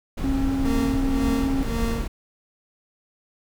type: noise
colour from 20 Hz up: brown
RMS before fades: -26 dBFS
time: 0.17-2.08 s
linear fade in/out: 10 ms
type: tone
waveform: triangle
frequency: 270 Hz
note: C#4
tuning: 45 cents flat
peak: -20 dBFS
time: 0.24-1.63 s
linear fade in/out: 0 ms
type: tone with tremolo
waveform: 30% pulse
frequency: 230.1 Hz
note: A#3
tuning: 22 cents flat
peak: -22 dBFS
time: 0.65-2.04 s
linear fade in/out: 2 ms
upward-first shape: sine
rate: 1.9 Hz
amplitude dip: 80%
effects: none